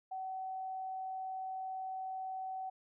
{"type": "tone", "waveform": "sine", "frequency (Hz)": 757, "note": "F#5", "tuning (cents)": 39, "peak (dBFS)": -38, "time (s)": [0.11, 2.7], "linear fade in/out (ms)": 10, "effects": []}